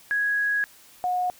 sine tone pair in turn, 1661.2 / 725.2 Hz, G#6 / F#5, 0 / -35 cents, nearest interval octave + major second, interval 1435 cents, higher first, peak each -21 / -22 dBFS, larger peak first, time 0.11-0.64 / 1.04-1.3 s, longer first, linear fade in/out 0 ms, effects white hiss -52 dBFS RMS until 1.39 s

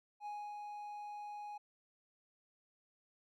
triangle tone with ADSR envelope, 830.6 Hz, G#5, in tune, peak -39 dBFS, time 0.2-1.58 s, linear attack 61 ms, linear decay 280 ms, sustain -3 dB, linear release 9 ms, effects none

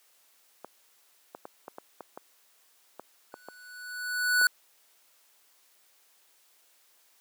clicks, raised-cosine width 1 ms, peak -24 dBFS, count 11, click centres 0.646 / 1.349 / 1.454 / 1.681 / 1.784 / 2.007 / 2.175 / 2.996 / 3.341 / 3.486 / 4.414 s
square tone with exponential growth, 1480 Hz, F#6, in tune, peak -19 dBFS, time 3.32-4.47 s, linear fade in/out 2 ms, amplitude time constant 250 ms
effects white hiss -64 dBFS RMS until 7.2 s + high-pass 400 Hz 12 dB/octave

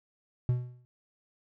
triangle tone with exponential decay, 123.47 Hz, B2, in tune, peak -19 dBFS, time 0.49-0.85 s, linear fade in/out 0 ms, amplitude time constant 78 ms, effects none

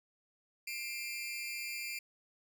sawtooth tone with amplitude modulation, 2378 Hz, D7, 21 cents sharp, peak -31 dBFS, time 0.67-1.99 s, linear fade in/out 5 ms, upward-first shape sine, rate 265 Hz, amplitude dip 90%, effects none

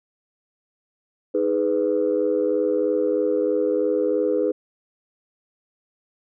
sine chord, G# minor, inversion second, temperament just, 311.5 / 415.3 / 498.4 Hz, D#4 / G#4 / B4, +2 / 0 / +16 cents, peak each -24 / -22 / -21 dBFS, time 1.34-4.52 s, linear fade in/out 10 ms, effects tanh soft clip ceiling -11 dBFS

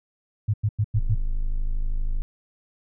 sine tone bursts, 105.5 Hz, G#2, 28 cents sharp, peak -18 dBFS, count 5, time 0.48-1.15 s, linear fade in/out 10 ms, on 58 ms, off 95 ms
triangle tone, 26.3 Hz, G#0, 23 cents sharp, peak -19 dBFS, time 0.96-2.22 s, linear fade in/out 0 ms
effects none

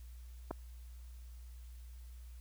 clicks, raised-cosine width 1 ms, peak -30 / -24 dBFS, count 2, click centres 0.508 / 0.511 s, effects added 60 Hz sine -48 dBFS peak until 2.4 s + white hiss -67 dBFS RMS until 2.4 s

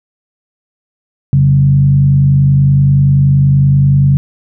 sine tone with frequency modulation, 138.4 Hz, C#3, 2 cents flat, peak -5 dBFS, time 1.33-4.17 s, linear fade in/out 0 ms, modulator 50.5 Hz, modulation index 0.53, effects none

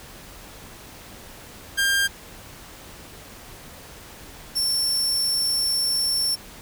sawtooth tone pair in turn, 1599 / 5424 Hz, G6 / E8, +34 / +49 cents, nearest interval octave + major sixth, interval 2115 cents, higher second, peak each -15 / -18 dBFS, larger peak first, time 1.77-2.08 / 4.55-6.36 s, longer second, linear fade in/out 20 ms, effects pink hiss -43 dBFS RMS until 6.61 s

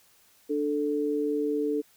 sine tone pair together, 295.1 / 440 Hz, D4 / A4, +8 / 0 cents, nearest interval perfect fifth, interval 692 cents, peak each -28 / -27 dBFS, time 0.49-1.82 s, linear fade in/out 20 ms, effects white hiss -61 dBFS RMS until 1.96 s

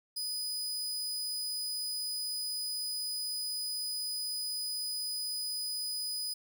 sawtooth tone, 4978 Hz, D#8, in tune, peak -31 dBFS, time 0.16-6.34 s, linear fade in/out 10 ms, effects none

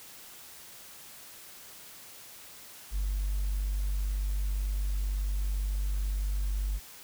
triangle tone, 49 Hz, G1, in tune, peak -24 dBFS, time 2.91-6.8 s, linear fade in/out 50 ms, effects tanh soft clip ceiling -24 dBFS + white hiss -49 dBFS RMS until 7.03 s

